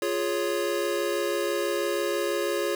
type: chord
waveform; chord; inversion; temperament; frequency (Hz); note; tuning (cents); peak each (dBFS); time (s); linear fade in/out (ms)
square; Db major; first; equal; 349.2 / 415.3 / 554.4; F4 / Ab4 / Db5; 0 / 0 / 0; -30; 0.02-2.75; 2
effects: 8-bit